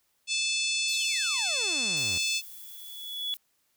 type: harmonic tone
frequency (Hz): 873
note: A5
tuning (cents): -14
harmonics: 3 / 4 / 5 / 6 / 7 / 8 / 9 / 10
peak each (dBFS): -30 / -32 / -34 / -36 / -37 / -38 / -39 / -40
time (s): 0.27-2.42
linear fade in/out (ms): 50
type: exponential sweep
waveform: sawtooth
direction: down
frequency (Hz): 4841 to 77.78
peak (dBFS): -34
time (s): 0.88-2.18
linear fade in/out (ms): 5
type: noise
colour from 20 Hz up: violet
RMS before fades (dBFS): -45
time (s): 1.97-3.37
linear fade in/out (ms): 0
type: tone with exponential growth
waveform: sine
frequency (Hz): 3400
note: G#7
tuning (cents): +40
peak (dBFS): -27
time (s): 2.28-3.34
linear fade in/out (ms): 0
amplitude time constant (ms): 230
effects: white hiss -72 dBFS RMS until 3.76 s